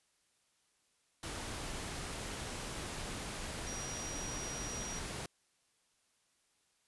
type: tone in noise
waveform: sine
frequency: 5740 Hz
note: F8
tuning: 47 cents sharp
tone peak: -43 dBFS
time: 3.67-4.99 s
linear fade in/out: 2 ms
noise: pink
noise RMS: -42 dBFS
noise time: 1.23-5.26 s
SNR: -4 dB
effects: white hiss -75 dBFS RMS until 6.87 s + resampled to 24000 Hz